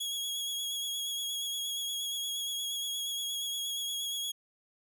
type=tone with vibrato; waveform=sawtooth; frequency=3322 Hz; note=G#7; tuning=in tune; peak=-30 dBFS; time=0-4.32 s; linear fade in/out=10 ms; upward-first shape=sine; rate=8.5 Hz; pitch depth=23 cents each way; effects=none